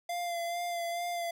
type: tone with vibrato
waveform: square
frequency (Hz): 691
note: F5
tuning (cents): -19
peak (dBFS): -33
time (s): 0.09-1.31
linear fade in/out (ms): 5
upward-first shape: sine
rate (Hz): 2.3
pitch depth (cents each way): 26
effects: none